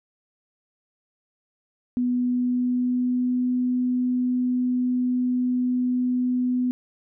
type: tone with pitch glide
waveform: sine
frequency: 246.9 to 249.8 Hz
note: B3 to B3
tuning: 0 to +20 cents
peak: -20 dBFS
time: 1.97-6.71 s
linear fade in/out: 0 ms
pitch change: +20 cents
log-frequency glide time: 2.09-3.43 s
effects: none